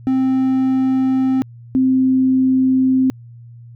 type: tone pair in turn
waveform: triangle / sine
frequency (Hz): 262 / 260.5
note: C4 / C4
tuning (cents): +2 / -7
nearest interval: unison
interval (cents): 9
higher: first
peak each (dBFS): -11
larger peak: neither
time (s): 0.07-1.42 / 1.75-3.1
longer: neither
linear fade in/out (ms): 0
effects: added 118 Hz sine -36 dBFS peak until 3.75 s